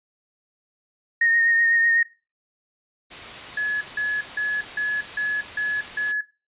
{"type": "tone with vibrato", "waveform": "sine", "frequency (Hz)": 1849, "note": "A#6", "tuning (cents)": -15, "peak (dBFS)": -16, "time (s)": [1.21, 2.03], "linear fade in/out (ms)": 5, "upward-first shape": "sine", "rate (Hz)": 8, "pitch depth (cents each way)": 20}
{"type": "noise", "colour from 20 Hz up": "white", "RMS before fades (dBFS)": -36, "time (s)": [3.1, 6.13], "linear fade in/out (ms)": 20}
{"type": "tone bursts", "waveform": "sine", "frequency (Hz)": 1699, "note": "G#6", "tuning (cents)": 39, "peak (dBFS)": -21, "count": 7, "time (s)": [3.57, 6.21], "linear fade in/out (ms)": 5, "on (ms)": 240, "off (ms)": 160}
{"effects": ["noise-tail reverb RT60 0.3 s tail -18 dB re dry", "resampled to 8000 Hz"]}